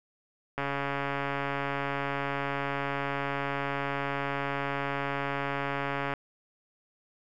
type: click train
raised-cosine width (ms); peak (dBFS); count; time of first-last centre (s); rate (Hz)
0.5; -16; 779; 0.58-6.137; 140
effects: none